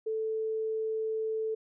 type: tone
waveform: sine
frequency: 440 Hz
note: A4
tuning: in tune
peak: -29 dBFS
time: 0.06-1.55 s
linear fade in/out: 10 ms
effects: none